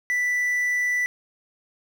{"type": "tone", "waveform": "triangle", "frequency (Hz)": 1975.5, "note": "B6", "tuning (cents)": 0, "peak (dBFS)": -19, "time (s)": [0.1, 1.06], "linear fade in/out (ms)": 0, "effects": ["8-bit"]}